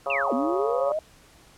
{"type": "harmonic tone", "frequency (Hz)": 138.59, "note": "C#3", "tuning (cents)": 0, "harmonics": [3, 4, 5, 6, 7, 8, 9], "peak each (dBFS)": [-38, -29, -30, -39, -36, -35, -34], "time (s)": [0.06, 0.92], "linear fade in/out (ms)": 2}
{"type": "linear two-way sweep", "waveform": "sine", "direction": "down then up", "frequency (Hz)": [2794, 233.1, 640], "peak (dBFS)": -24, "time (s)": [0.1, 0.99], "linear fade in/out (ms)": 2, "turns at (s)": 0.33}
{"effects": ["pink hiss -54 dBFS RMS until 1.57 s", "low-pass 11000 Hz 12 dB/octave"]}